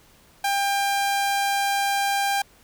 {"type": "tone", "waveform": "sawtooth", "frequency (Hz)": 797, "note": "G5", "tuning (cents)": 28, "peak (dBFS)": -17, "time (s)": [0.44, 2.42], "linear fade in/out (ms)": 5, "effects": ["pink hiss -55 dBFS RMS until 2.63 s"]}